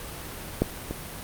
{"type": "clicks", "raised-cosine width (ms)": 2, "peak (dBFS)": [-7, -17], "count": 2, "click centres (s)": [0.62, 0.91], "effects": ["pink hiss -38 dBFS RMS until 1.23 s", "Opus 32 kbps"]}